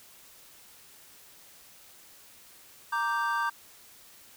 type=chord; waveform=triangle; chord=G minor; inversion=first; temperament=equal; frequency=932.3 / 1174.7 / 1568 Hz; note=Bb5 / D6 / G6; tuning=0 / 0 / 0 cents; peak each=-29 dBFS; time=2.92-3.5 s; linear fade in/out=10 ms; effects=white hiss -54 dBFS RMS until 4.36 s